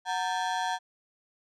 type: ring-modulated tone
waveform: 35% pulse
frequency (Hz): 830.6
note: G#5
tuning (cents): 0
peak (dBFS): -23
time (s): 0.05-0.79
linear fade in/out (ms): 50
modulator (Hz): 90.6
effects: low-pass 6000 Hz 12 dB/octave